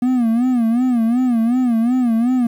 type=tone with vibrato; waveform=triangle; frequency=240 Hz; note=B3; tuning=49 cents flat; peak=-11 dBFS; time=0.02-2.47 s; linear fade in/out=5 ms; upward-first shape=sine; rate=2.7 Hz; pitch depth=120 cents each way; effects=8-bit